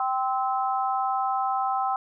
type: harmonic tone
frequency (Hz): 259.9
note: C4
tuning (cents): -11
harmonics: 3 / 4 / 5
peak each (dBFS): -25 / -30 / -29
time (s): 0-1.96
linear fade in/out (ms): 2
effects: none